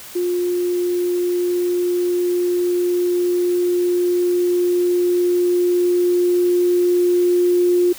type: tone with level ramp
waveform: sine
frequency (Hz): 354.4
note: F4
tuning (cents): +25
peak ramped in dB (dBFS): -17 to -12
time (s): 0.15-7.93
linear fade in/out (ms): 10
effects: white hiss -37 dBFS RMS until 7.98 s